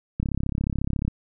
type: click train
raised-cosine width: 5 ms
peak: -13 dBFS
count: 31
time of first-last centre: 0.2-1.08 s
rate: 34.1 Hz
effects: none